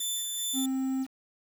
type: tone with tremolo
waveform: 15% pulse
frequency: 3520 Hz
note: A7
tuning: in tune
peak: -22 dBFS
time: 0-0.66 s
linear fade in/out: 5 ms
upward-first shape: sine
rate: 2.5 Hz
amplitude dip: 30%
type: tone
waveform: triangle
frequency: 264 Hz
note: C4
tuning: 16 cents sharp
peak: -25 dBFS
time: 0.53-1.07 s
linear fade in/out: 50 ms
effects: 8-bit